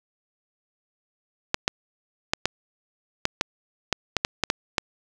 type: clicks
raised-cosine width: 0.2 ms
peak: -3 dBFS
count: 12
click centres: 1.544 / 1.679 / 2.335 / 2.456 / 3.254 / 3.411 / 3.927 / 4.167 / 4.249 / 4.437 / 4.501 / 4.782 s
effects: none